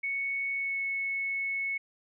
sine tone with pitch glide, 2217 to 2202 Hz, C#7 to C#7, 0 to -12 cents, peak -29 dBFS, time 0.03-1.78 s, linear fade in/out 10 ms, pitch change -12 cents, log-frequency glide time 0.54-0.8 s, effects none

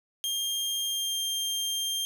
sawtooth tone with pitch glide, 3207 to 3189 Hz, G7 to G7, +39 to +29 cents, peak -25 dBFS, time 0.24-2.05 s, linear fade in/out 0 ms, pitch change -10 cents, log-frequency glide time 0.85-1.21 s, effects none

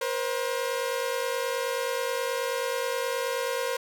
sawtooth tone pair together, 479.4 / 528.8 Hz, A#4 / C5, +48 / +18 cents, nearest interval major second, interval 170 cents, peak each -26 dBFS, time 0.01-3.77 s, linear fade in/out 5 ms, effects none

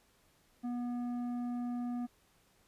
sine tone with tanh clipping, 242.8 Hz, B3, 29 cents flat, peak -36 dBFS, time 0.63-2.07 s, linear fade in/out 20 ms, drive 9 dB, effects pink hiss -69 dBFS RMS until 2.67 s + resampled to 32000 Hz

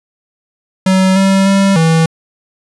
square tone with pitch steps, 188.6 / 193.5 / 195.8 / 162.6 Hz, F#3 / G3 / G3 / E3, +33 / -22 / -2 / -23 cents, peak -8 dBFS, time 0.86-2.06 s, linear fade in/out 5 ms, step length 300 ms, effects resampled to 24000 Hz

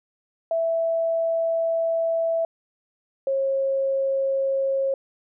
sine tone pair in turn, 660 / 541.3 Hz, E5 / C#5, +2 / -41 cents, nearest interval minor third, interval 343 cents, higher first, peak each -20 dBFS, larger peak neither, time 0.51-2.45 / 3.27-4.94 s, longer first, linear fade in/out 2 ms, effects none

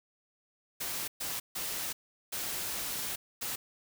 white noise bursts at uneven times, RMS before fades -36 dBFS, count 5, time 0.8-1.08 / 1.2-1.4 / 1.55-1.93 / 2.32-3.16 / 3.41-3.56 s, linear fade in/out 10 ms, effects none

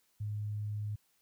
sine tone, 104.9 Hz, G#2, 18 cents sharp, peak -34 dBFS, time 0.2-0.96 s, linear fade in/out 10 ms, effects white hiss -73 dBFS RMS until 1.21 s

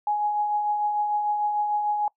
sine tone with tremolo, 835 Hz, G#5, 9 cents sharp, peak -20 dBFS, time 0.07-2.08 s, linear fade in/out 2 ms, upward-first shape triangle, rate 6.7 Hz, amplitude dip 40%, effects noise-tail reverb RT60 0.1 s tail -23 dB re dry

